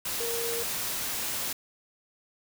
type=tone in noise; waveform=sine; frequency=466.2 Hz; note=A#4; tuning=in tune; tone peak=-32 dBFS; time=0.2-0.63 s; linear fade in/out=5 ms; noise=white; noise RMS=-32 dBFS; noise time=0.05-1.53 s; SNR=-3 dB; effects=none